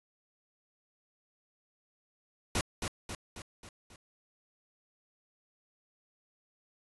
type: noise with echo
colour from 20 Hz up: pink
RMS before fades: -30 dBFS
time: 2.55-2.61 s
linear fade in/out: 2 ms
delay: 270 ms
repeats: 5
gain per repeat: -5 dB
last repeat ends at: 3.96 s
effects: resampled to 24000 Hz